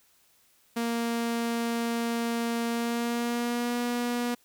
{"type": "tone with pitch glide", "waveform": "sawtooth", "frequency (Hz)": [233.1, 241.3], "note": ["A#3", "B3"], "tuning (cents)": [0, -40], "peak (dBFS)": -23, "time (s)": [0.76, 4.35], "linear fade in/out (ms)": 10, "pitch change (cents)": 60, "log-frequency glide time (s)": [2.67, 3.78], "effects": ["white hiss -64 dBFS RMS until 4.44 s"]}